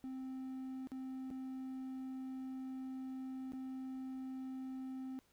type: tone with dropouts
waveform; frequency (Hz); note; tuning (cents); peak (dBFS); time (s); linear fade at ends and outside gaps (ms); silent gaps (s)
triangle; 261.6; C4; 0; -40; 0.04-5.19; 0; 0.872-0.918 / 1.303-1.311 / 3.521-3.534
effects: pink hiss -73 dBFS RMS until 5.32 s